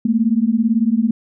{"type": "beating tone pair", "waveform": "sine", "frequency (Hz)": [217.3, 235.3], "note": ["A3", "A#3"], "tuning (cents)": [-21, 16], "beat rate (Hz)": 18, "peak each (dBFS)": [-16, -16], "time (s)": [0.05, 1.11], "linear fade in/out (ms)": 5, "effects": []}